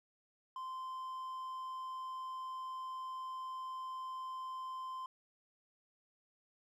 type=tone; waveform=triangle; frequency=1038 Hz; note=C6; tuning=14 cents flat; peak=-39 dBFS; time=0.56-5.06 s; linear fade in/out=2 ms; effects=none